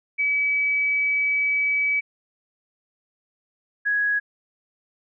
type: tone pair in turn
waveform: sine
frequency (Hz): 2286 / 1665.8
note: D7 / G#6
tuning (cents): -47 / +5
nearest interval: perfect fourth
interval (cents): 548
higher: first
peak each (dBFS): -19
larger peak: neither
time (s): 0.18-2.01 / 3.85-4.2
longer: first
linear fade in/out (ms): 20
effects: none